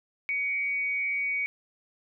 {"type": "tone with frequency modulation", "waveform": "sine", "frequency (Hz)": 2251, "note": "C#7", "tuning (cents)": 26, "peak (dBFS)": -26, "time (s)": [0.29, 1.46], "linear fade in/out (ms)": 0, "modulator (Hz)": 167, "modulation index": 0.33, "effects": []}